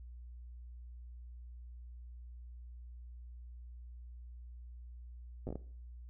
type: slowing click train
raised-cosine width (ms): 2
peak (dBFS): -28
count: 6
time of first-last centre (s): 5.47-5.556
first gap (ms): 8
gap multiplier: 1.39
effects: noise-tail reverb RT60 0.5 s tail -18 dB re dry + added 60 Hz sine -47 dBFS peak until 6.09 s